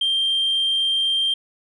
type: tone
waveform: sine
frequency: 3172 Hz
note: G7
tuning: 20 cents sharp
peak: -16 dBFS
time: 0.01-1.34 s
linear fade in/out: 5 ms
effects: tanh soft clip ceiling -15 dBFS